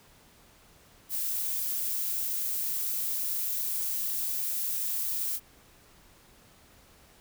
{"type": "noise", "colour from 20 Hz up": "violet", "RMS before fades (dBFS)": -31, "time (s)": [1.09, 5.4], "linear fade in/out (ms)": 50, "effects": ["pink hiss -58 dBFS RMS until 7.2 s"]}